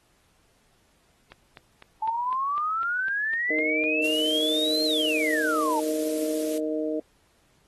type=click train; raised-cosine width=0.3 ms; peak=-28 dBFS; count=11; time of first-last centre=1.32-3.839 s; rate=3.97 Hz
type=exponential two-way sweep; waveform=sine; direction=up then down; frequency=866 to 4238 to 866 Hz; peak=-24 dBFS; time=2.02-5.8 s; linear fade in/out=5 ms; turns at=4.84 s
type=harmonic tone; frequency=154.9 Hz; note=D#3; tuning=7 cents flat; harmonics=2 / 3 / 4; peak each=-28 / -30 / -31 dBFS; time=3.5-7 s; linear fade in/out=5 ms
type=noise; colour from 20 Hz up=blue; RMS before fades=-36 dBFS; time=4.04-6.58 s; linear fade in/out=0 ms
effects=pink hiss -65 dBFS RMS until 7.67 s + AAC 32 kbps

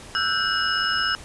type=tone cluster; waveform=sine; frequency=1325 / 1483 / 1580 / 2907 / 5190 Hz; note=E6 / F#6 / G6 / F#7 / E8; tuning=+9 / +4 / +13 / -31 / -28 cents; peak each=-27 dBFS; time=0.15-1.15 s; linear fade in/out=0 ms; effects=pink hiss -42 dBFS RMS until 1.24 s + resampled to 24000 Hz

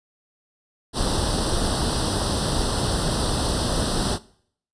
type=noise with comb filter; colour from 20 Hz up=pink; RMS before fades=-23 dBFS; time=0.93-4.19 s; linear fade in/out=50 ms; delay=0.22 ms; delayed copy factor=+0.9; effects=noise-tail reverb RT60 0.6 s tail -20 dB re dry + resampled to 22050 Hz

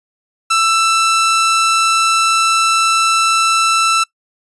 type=tone; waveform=sawtooth; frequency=1329 Hz; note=E6; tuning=14 cents sharp; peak=-7 dBFS; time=0.5-4.04 s; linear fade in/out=10 ms; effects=noise-tail reverb RT60 0.1 s tail -22 dB re dry + resampled to 24000 Hz

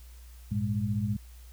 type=tone cluster; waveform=sine; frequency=101.1 / 116.1 / 205.1 Hz; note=G#2 / A#2 / G#3; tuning=-46 / -7 / -21 cents; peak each=-31 dBFS; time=0.51-1.17 s; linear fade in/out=10 ms; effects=added 60 Hz sine -46 dBFS peak until 1.52 s + white hiss -59 dBFS RMS until 1.52 s

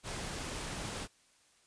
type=noise; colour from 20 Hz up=pink; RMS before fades=-40 dBFS; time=0.03-1.08 s; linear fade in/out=50 ms; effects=white hiss -67 dBFS RMS until 1.66 s + resampled to 22050 Hz

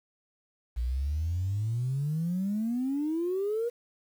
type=exponential sweep; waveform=sine; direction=up; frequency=57 to 484.3 Hz; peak=-26 dBFS; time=0.76-3.7 s; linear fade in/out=20 ms; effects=tanh soft clip ceiling -22 dBFS + 9-bit

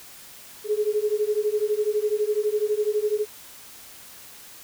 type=beating tone pair; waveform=sine; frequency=416.2 / 428.2 Hz; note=G#4 / A4; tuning=+4 / -47 cents; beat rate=12 Hz; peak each=-24 dBFS; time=0.64-3.26 s; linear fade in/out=50 ms; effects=white hiss -45 dBFS RMS until 4.63 s

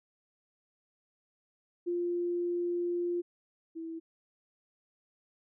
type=tone pair in turn; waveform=sine; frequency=349.2 / 327.5 Hz; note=F4 / E4; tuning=0 / -11 cents; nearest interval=minor second; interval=111 cents; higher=first; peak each=-29 / -37 dBFS; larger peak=first; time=1.86-3.22 / 3.75-4 s; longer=first; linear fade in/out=20 ms; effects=none

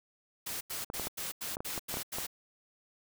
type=noise bursts; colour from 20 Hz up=white; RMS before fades=-38 dBFS; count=8; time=0.46-2.269 s; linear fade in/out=10 ms; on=150 ms; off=87 ms
type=clicks; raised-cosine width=1 ms; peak=-23 dBFS; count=9; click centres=0.901 / 0.997 / 1.071 / 1.569 / 1.605 / 1.778 / 1.941 / 1.971 / 2.185 s
effects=none

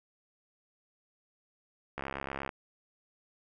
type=click train; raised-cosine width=0.5 ms; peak=-21 dBFS; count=36; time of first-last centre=1.98-2.492 s; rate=68.4 Hz; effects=none

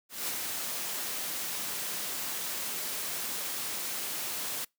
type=noise with ADSR envelope; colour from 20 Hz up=white; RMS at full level=-32 dBFS; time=0.09-4.65 s; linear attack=190 ms; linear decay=24 ms; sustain=-3 dB; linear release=9 ms; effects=noise-tail reverb RT60 0.2 s tail -26 dB re dry + high-pass 150 Hz 12 dB/octave

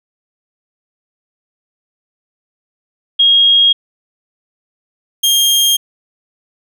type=tone pair in turn; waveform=sine / sawtooth; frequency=3267 / 3220 Hz; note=G#7 / G7; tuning=-29 / +46 cents; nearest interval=unison; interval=25 cents; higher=first; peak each=-6 dBFS; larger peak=neither; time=3.19-3.73 / 5.23-5.77 s; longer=neither; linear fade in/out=10 ms; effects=none

